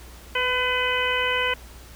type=harmonic tone with a mistuned harmonic; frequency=504 Hz; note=B4; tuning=35 cents sharp; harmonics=1 / 2 / 3 / 4 / 5 / 6; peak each=-28 / -28 / -28 / -28 / -28 / -28 dBFS; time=0.35-1.54 s; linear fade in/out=5 ms; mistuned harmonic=1; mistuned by=-17 cents; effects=added 60 Hz sine -43 dBFS peak until 1.95 s + pink hiss -47 dBFS RMS until 1.95 s